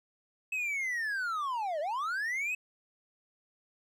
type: linear two-way sweep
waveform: triangle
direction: down then up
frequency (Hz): 2601 to 571 to 2601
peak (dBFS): -29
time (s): 0.52-2.55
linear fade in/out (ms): 5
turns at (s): 1.8
effects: none